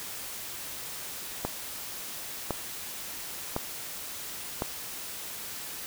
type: click train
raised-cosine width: 1 ms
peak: -14 dBFS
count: 4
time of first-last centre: 1.45-4.621 s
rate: 0.946 Hz
effects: white hiss -39 dBFS RMS until 5.86 s

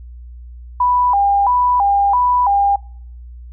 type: tone with vibrato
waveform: sine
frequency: 890 Hz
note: A5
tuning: 20 cents sharp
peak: -11 dBFS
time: 0.8-2.76 s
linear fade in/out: 5 ms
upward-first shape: square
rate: 1.5 Hz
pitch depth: 180 cents each way
effects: noise-tail reverb RT60 0.6 s tail -25 dB re dry + added 60 Hz sine -32 dBFS peak until 3.52 s

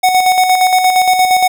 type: tone with tremolo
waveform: square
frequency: 740 Hz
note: F#5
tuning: in tune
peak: -7 dBFS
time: 0.03-1.48 s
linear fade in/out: 10 ms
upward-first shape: square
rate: 8.6 Hz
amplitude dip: 45%
effects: none

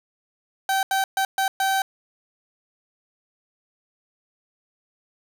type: tone bursts at uneven times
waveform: 30% pulse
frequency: 773 Hz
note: G5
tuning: 24 cents flat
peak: -17 dBFS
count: 5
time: 0.69-0.83 / 0.91-1.04 / 1.17-1.25 / 1.38-1.48 / 1.6-1.82 s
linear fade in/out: 2 ms
effects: none

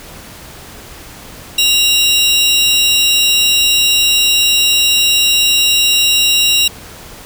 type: tone pair together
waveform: 35% pulse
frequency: 2784 / 3845 Hz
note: F7 / B7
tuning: -6 / -47 cents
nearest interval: tritone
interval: 559 cents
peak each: -10 dBFS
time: 1.58-6.68 s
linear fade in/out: 5 ms
effects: pink hiss -34 dBFS RMS until 7.25 s

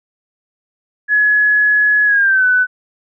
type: tone with pitch glide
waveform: sine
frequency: 1692 to 1498.7 Hz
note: G#6 to F#6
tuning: +32 to +22 cents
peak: -9 dBFS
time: 1.08-2.67 s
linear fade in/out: 50 ms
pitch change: -210 cents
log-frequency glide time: 2.05-2.46 s
effects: none

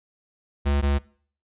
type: tone pair in turn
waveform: square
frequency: 70.9 / 70.59 Hz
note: C#2 / C#2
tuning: +40 / +32 cents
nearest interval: unison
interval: 8 cents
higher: first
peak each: -20 dBFS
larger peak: neither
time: 0.65-0.82 / 0.82-0.99 s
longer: neither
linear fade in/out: 20 ms
effects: noise-tail reverb RT60 0.5 s tail -22 dB re dry + resampled to 8000 Hz

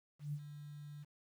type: tone with ADSR envelope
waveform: sine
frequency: 146.83 Hz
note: D3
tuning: in tune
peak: -36 dBFS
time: 0.19-1.05 s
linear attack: 140 ms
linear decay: 60 ms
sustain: -11 dB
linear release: 24 ms
effects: 11-bit

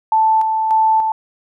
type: tone with tremolo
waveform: sine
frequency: 880 Hz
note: A5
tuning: in tune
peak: -10 dBFS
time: 0.12-1.12 s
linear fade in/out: 2 ms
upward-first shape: square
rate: 1.7 Hz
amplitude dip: 40%
effects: none

